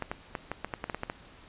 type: clicks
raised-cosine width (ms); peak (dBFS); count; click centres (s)
0.5; -17; 11; 0.023 / 0.115 / 0.352 / 0.516 / 0.646 / 0.738 / 0.841 / 0.898 / 0.946 / 1.034 / 1.099
effects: pink hiss -53 dBFS RMS until 1.48 s + resampled to 8000 Hz